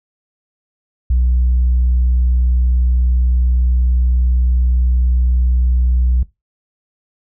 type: tone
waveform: sine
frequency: 61.74 Hz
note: B1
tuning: in tune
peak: -9 dBFS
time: 1.1-6.23 s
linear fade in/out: 5 ms
effects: noise-tail reverb RT60 0.2 s tail -19 dB re dry + tanh soft clip ceiling -8 dBFS